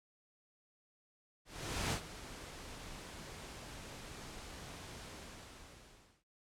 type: noise with ADSR envelope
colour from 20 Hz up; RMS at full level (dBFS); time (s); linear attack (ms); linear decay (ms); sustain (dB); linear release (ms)
pink; -35; 1.45-6.24; 470; 85; -14; 1200
effects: low-pass 9000 Hz 12 dB/octave